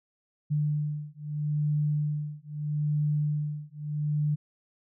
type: beating tone pair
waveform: sine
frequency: 148.8 / 149.58 Hz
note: D3 / D3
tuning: +23 / +32 cents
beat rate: 0.78 Hz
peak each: -29 / -29 dBFS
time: 0.5-4.36 s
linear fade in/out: 20 ms
effects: none